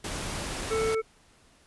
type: noise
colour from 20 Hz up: pink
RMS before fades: -34 dBFS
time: 0.04-0.95 s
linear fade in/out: 5 ms
type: harmonic tone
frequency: 443 Hz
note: A4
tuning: 12 cents sharp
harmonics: 1 / 3 / 5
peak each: -25 / -35 / -39 dBFS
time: 0.7-1.02 s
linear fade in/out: 20 ms
effects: pink hiss -60 dBFS RMS until 1.66 s + resampled to 24000 Hz